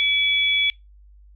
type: tone pair together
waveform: sine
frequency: 2301 / 3396 Hz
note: D7 / G#7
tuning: -36 / +38 cents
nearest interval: perfect fifth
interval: 674 cents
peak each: -20 / -20 dBFS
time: 0-0.7 s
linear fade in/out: 0 ms
effects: noise-tail reverb RT60 0.2 s tail -24 dB re dry + added 50 Hz sine -46 dBFS peak until 1.35 s